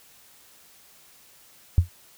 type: tone with exponential decay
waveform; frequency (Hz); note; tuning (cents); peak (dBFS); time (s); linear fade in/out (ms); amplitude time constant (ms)
sine; 87.31; F2; 0; -9; 1.78-1.89; 0; 22
effects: white hiss -54 dBFS RMS until 2.17 s